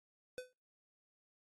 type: tone with exponential decay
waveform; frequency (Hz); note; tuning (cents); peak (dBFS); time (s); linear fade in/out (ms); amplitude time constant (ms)
square; 504; B4; +35; -39; 0.38-0.53; 0; 32
effects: noise-tail reverb RT60 0.3 s tail -26 dB re dry + AAC 32 kbps